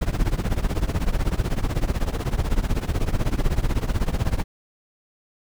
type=noise with tremolo; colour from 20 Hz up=brown; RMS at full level=-18 dBFS; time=0.01-4.44 s; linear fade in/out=10 ms; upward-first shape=triangle; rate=16 Hz; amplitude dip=95%; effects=none